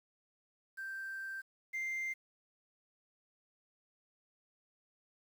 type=tone pair in turn; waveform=sine; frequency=1568 / 2093 Hz; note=G6 / C7; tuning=0 / 0 cents; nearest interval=perfect fourth; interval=500 cents; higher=second; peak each=-39 / -33 dBFS; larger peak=second; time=0.77-1.42 / 1.73-2.14 s; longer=first; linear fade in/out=20 ms; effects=tanh soft clip ceiling -34 dBFS + 10-bit